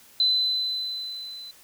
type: tone with level ramp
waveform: sine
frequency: 4026 Hz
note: B7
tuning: 33 cents sharp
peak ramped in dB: -17 to -38 dBFS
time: 0.2-1.51 s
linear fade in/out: 2 ms
effects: white hiss -53 dBFS RMS until 1.63 s